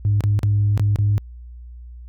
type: tone with dropouts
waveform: sine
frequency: 103 Hz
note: G#2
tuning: 14 cents flat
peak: -13 dBFS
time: 0.05-1.18 s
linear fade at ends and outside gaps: 0 ms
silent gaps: 0.207-0.238 / 0.391-0.432 / 0.776-0.796 / 0.959-0.987 s
effects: tanh soft clip ceiling -11 dBFS + added 60 Hz sine -35 dBFS peak until 2.08 s